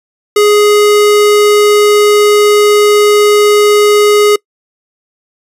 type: tone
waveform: square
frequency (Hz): 416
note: G#4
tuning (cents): +3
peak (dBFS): -5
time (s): 0.36-4.36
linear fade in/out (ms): 5
effects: noise-tail reverb RT60 0.1 s tail -25 dB re dry + resampled to 32000 Hz